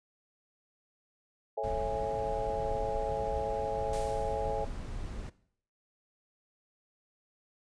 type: chord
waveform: sine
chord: A major seventh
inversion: none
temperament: just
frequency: 440 / 550 / 660 / 825 Hz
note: A4 / C#5 / E5 / G#5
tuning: 0 / -14 / +2 / -12 cents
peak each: -36 dBFS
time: 1.57-4.65 s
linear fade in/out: 10 ms
type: noise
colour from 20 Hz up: brown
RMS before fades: -39 dBFS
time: 1.63-5.3 s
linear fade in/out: 10 ms
type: noise with exponential decay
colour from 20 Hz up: white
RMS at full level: -43 dBFS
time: 3.93-4.81 s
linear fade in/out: 2 ms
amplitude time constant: 190 ms
effects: noise-tail reverb RT60 0.6 s tail -18 dB re dry + resampled to 22050 Hz